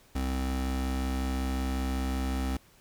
square tone pair together, 65.41 / 261.6 Hz, C2 / C4, 0 / 0 cents, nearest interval 2 octaves, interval 2400 cents, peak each -30 / -35 dBFS, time 0.15-2.57 s, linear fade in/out 5 ms, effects pink hiss -60 dBFS RMS until 2.8 s

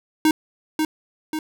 square tone with echo, 311.5 Hz, D#4, 2 cents sharp, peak -14 dBFS, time 0.25-0.31 s, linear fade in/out 2 ms, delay 540 ms, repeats 2, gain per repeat -5 dB, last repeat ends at 1.39 s, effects none

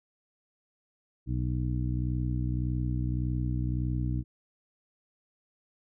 harmonic tone, 61.74 Hz, B1, in tune, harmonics 1 / 2 / 3 / 4 / 5, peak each -31 / -30 / -38 / -40 / -38 dBFS, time 1.26-4.24 s, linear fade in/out 50 ms, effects none

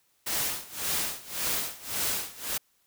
white noise with tremolo, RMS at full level -28 dBFS, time 0.26-2.58 s, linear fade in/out 10 ms, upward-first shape sine, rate 1.8 Hz, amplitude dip 90%, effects white hiss -69 dBFS RMS until 2.86 s

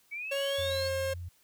sine exponential sweep, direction up, 2245 to 4485 Hz, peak -35 dBFS, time 0.11-0.89 s, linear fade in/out 20 ms
45% pulse tone with pitch glide, 554.4 to 535.8 Hz, C#5 to C5, 0 to +41 cents, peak -30 dBFS, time 0.31-1.14 s, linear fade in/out 10 ms, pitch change -59 cents, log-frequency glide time 0.56-0.83 s
sine tone, 87.31 Hz, F2, in tune, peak -37 dBFS, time 0.58-1.29 s, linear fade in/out 10 ms
effects white hiss -66 dBFS RMS until 1.43 s

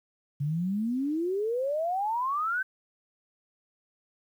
sine exponential sweep, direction up, 138.59 to 1568 Hz, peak -26 dBFS, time 0.4-2.63 s, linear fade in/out 10 ms, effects 10-bit

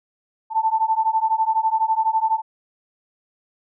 sine beating tone pair, 880 / 892 Hz, A5 / A5, 0 / +23 cents, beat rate 12 Hz, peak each -20 dBFS, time 0.5-2.42 s, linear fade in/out 50 ms, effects none

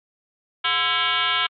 sine tone with frequency modulation, 2252 Hz, C#7, 27 cents sharp, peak -18 dBFS, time 0.64-1.47 s, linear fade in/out 10 ms, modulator 306 Hz, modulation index 4.1, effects MP3 48 kbps

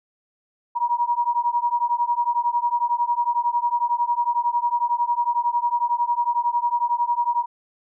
sine beating tone pair, 950 / 961 Hz, A#5 / B5, +33 / -48 cents, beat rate 11 Hz, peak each -22 dBFS, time 0.75-7.46 s, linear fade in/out 20 ms, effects none

